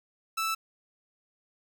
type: tone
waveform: sawtooth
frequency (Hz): 1318.5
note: E6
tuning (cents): 0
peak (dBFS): -24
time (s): 0.37-0.55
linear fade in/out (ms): 10
effects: none